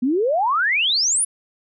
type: exponential sweep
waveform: sine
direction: up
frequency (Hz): 235.6 to 10548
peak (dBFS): -16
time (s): 0.02-1.25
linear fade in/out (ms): 10
effects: none